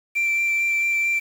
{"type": "tone with vibrato", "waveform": "sine", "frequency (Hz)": 2349, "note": "D7", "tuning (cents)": 0, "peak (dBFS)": -16, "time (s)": [0.15, 1.2], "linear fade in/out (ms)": 20, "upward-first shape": "sine", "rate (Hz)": 4.5, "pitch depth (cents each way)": 9, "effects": ["tanh soft clip ceiling -18 dBFS", "7-bit"]}